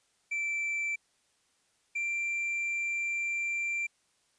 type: tone pair in turn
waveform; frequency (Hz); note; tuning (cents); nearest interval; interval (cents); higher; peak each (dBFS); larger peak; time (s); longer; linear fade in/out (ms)
triangle; 2334 / 2360; D7 / D7; -11 / +8; unison; 19; second; -28; neither; 0.31-0.96 / 1.95-3.87; second; 10
effects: white hiss -71 dBFS RMS until 4.38 s + resampled to 22050 Hz